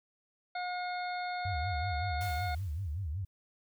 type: harmonic tone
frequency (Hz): 720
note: F#5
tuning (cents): -47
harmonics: 1 / 2 / 3 / 5 / 6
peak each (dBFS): -35 / -42 / -43 / -50 / -48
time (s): 0.55-2.55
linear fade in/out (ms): 5
type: tone with vibrato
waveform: sine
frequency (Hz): 85.3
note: F2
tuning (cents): -40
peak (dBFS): -33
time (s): 1.45-3.25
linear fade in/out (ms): 5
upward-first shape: sine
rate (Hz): 5.3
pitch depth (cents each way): 290
type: noise with exponential decay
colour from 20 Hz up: white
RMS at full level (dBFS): -46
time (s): 2.21-3.27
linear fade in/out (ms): 0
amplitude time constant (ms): 230
effects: none